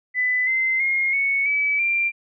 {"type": "tone with pitch steps", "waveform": "sine", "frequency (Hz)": [2000, 2069, 2141, 2215, 2292, 2372], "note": ["B6", "C7", "C7", "C#7", "D7", "D7"], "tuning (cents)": [21, -20, 39, -2, -43, 17], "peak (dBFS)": -18, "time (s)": [0.14, 2.12], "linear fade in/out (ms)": 50, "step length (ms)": 330, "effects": []}